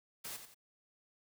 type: noise with echo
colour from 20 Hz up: white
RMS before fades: -44 dBFS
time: 0.24-0.37 s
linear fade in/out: 10 ms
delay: 88 ms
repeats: 2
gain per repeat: -8 dB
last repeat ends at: 0.546 s
effects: none